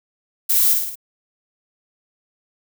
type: noise with echo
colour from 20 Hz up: violet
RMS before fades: -17 dBFS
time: 0.49-0.74 s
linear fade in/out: 10 ms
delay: 54 ms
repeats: 4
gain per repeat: -4 dB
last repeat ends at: 0.956 s
effects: none